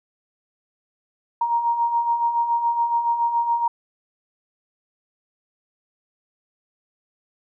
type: beating tone pair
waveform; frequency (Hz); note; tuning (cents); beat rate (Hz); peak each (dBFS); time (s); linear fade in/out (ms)
sine; 932.3 / 939.4; A#5 / A#5; 0 / +13; 7.1; -27 / -19; 1.41-3.68; 5
effects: none